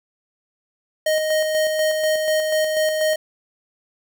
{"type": "tone with tremolo", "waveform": "square", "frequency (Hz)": 622.3, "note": "D#5", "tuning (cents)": 0, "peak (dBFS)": -17, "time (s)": [1.06, 3.16], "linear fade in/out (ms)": 5, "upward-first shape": "square", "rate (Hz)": 4.1, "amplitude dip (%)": 35, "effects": ["9-bit"]}